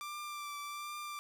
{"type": "tone with vibrato", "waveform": "sawtooth", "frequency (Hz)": 1178, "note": "D6", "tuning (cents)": 5, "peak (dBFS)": -37, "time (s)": [0.01, 1.19], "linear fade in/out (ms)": 0, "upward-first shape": "triangle", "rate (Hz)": 1.3, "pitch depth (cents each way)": 25, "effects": []}